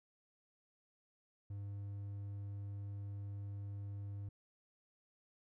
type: tone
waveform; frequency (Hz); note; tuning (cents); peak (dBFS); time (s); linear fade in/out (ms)
triangle; 100.6; G2; +45; -40; 1.5-4.29; 5
effects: none